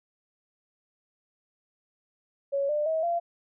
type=tone with pitch steps; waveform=sine; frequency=557 / 597 / 639.8 / 685.7 Hz; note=C#5 / D5 / D#5 / F5; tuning=+8 / +28 / +48 / -32 cents; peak=-24 dBFS; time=2.52-3.2 s; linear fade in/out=20 ms; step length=170 ms; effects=none